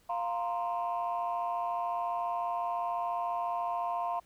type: chord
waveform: sine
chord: F suspended fourth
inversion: none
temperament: equal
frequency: 698.5 / 932.3 / 1046.5 Hz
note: F5 / Bb5 / C6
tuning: 0 / 0 / 0 cents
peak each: -32 / -35 / -35 dBFS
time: 0.09-4.2 s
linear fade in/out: 10 ms
effects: tanh soft clip ceiling -24 dBFS + pink hiss -66 dBFS RMS until 4.25 s